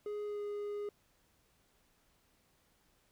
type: tone with pitch glide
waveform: triangle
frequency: 416.5 to 412.2 Hz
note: G#4 to G#4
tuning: +5 to -13 cents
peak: -35 dBFS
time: 0.06-0.89 s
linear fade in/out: 2 ms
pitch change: -18 cents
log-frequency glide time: 0.25-0.41 s
effects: pink hiss -72 dBFS RMS until 3.11 s